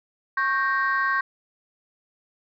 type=chord; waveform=sine; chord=G diminished; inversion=second; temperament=equal with one note detuned; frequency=1097.9 / 1568 / 1864.7 Hz; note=Db6 / G6 / Bb6; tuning=-17 / 0 / 0 cents; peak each=-23 / -23 / -27 dBFS; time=0.37-1.21 s; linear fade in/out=5 ms; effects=tanh soft clip ceiling -14 dBFS